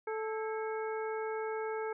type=harmonic tone with a mistuned harmonic; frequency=438.3 Hz; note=A4; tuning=7 cents flat; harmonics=1 / 2 / 3 / 4 / 5; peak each=-35 / -41 / -45 / -47 / -49 dBFS; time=0.07-1.93 s; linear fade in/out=5 ms; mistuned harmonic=4; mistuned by=-130 cents; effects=none